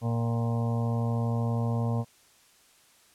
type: harmonic tone with a mistuned harmonic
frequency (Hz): 116.54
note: A#2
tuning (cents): 0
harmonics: 1 / 2 / 4 / 5 / 6 / 7 / 8 / 9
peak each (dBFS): -26 / -32 / -38 / -40 / -42 / -43 / -44 / -45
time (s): 0.01-2.05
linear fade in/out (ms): 50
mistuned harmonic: 7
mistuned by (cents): -35
effects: white hiss -60 dBFS RMS until 3.14 s + low-pass 11000 Hz 12 dB/octave